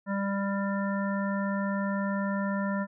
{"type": "harmonic tone", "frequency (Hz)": 198.1, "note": "G3", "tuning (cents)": 18, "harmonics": [1, 3, 5, 7, 9], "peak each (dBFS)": [-28, -35, -37, -39, -39], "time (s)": [0.06, 2.87], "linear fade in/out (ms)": 50, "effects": []}